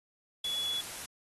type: tone in noise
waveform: sine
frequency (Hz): 3399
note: G#7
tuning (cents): +39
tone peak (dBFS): -31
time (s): 0.44-0.81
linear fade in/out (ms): 5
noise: white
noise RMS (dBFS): -42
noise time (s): 0.44-1.06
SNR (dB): +8
effects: AAC 32 kbps